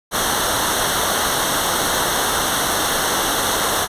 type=noise with comb filter; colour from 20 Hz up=pink; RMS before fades=-19 dBFS; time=0.11-3.88 s; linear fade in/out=50 ms; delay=0.41 ms; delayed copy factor=-0.8; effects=resampled to 32000 Hz